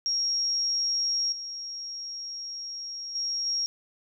sine tone with level steps, 5588 Hz, F8, in tune, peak -24 / -34 / -27 / -25 dBFS, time 0.06-3.66 s, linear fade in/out 0 ms, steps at 1.32 / 3.15 / 3.46 s, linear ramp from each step 5 ms, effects none

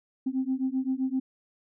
sine beating tone pair, 258.3 / 266 Hz, C4 / C4, -22 / +29 cents, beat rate 7.7 Hz, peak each -28 / -28 dBFS, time 0.26-1.2 s, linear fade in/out 10 ms, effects tanh soft clip ceiling -19 dBFS

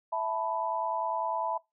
sine chord, E suspended fourth, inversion none, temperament just, 659.3 / 879 / 988.9 Hz, E5 / A5 / B5, 0 / -2 / +2 cents, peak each -33 / -33 / -32 dBFS, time 0.12-1.58 s, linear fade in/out 10 ms, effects noise-tail reverb RT60 0.2 s tail -22 dB re dry

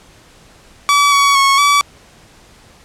sawtooth tone with pitch steps, 1146 / 1127 / 1100 / 1147 Hz, D6 / C#6 / C#6 / D6, -43 / +28 / -14 / -41 cents, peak -5 dBFS, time 0.89-1.81 s, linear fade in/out 0 ms, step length 230 ms, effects pink hiss -45 dBFS RMS until 2.84 s + low-pass 9000 Hz 12 dB/octave

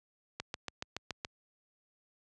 click train, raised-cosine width 0.2 ms, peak -19 dBFS, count 7, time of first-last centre 0.4-1.249 s, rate 7.07 Hz, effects high-pass 60 Hz 12 dB/octave + resampled to 22050 Hz

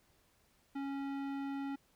sine tone with tanh clipping, 276.5 Hz, C#4, 4 cents flat, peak -39 dBFS, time 0.75-1.76 s, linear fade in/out 10 ms, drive 17 dB, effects pink hiss -71 dBFS RMS until 1.95 s

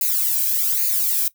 violet noise with flanger, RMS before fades -20 dBFS, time 0.01-1.28 s, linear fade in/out 2 ms, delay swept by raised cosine 0.44 to 1.27 ms, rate 1.2 Hz, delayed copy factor +0.9, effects noise-tail reverb RT60 0.1 s tail -18 dB re dry

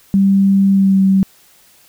sine tone with pitch glide, 195.7 to 192.45 Hz, G3 to G3, -3 to -32 cents, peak -8 dBFS, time 0.14-1.23 s, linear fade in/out 0 ms, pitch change -29 cents, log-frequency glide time 0.71-0.97 s, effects white hiss -49 dBFS RMS until 1.88 s

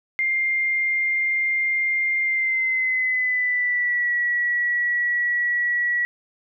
sine tone with pitch glide, 2107 to 1932.1 Hz, C7 to B6, +12 to -38 cents, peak -19 dBFS, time 0.19-6.05 s, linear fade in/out 0 ms, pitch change -150 cents, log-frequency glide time 2.22-4.12 s, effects none

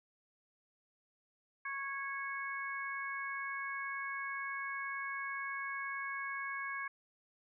harmonic tone, 551 Hz, C#5, 11 cents flat, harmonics 2 / 3 / 4, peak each -42 / -41 / -43 dBFS, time 1.65-6.88 s, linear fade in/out 5 ms, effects none

